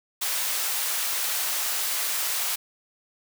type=high-pass noise; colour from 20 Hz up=white; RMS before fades=-27 dBFS; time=0.21-2.56 s; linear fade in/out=10 ms; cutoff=680 Hz; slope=12 dB/octave; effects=none